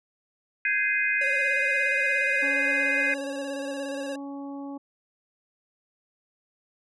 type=chord; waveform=sine; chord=Ab major seventh; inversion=third; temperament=just; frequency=1557.4 / 1661.2 / 2077 / 2492 Hz; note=G6 / Ab6 / C7 / Eb7; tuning=-12 / 0 / -13 / +2 cents; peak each=-31 / -27 / -27 / -27 dBFS; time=0.65-3.14 s; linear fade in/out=2 ms
type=tone with vibrato; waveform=square; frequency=549 Hz; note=C#5; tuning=17 cents flat; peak=-33 dBFS; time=1.21-4.16 s; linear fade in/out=5 ms; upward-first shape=square; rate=17 Hz; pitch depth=41 cents each way
type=harmonic tone; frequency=279.5 Hz; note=C#4; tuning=14 cents sharp; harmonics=1 / 2 / 3 / 4; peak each=-34 / -44 / -44 / -50 dBFS; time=2.42-4.78 s; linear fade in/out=10 ms
effects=resampled to 24000 Hz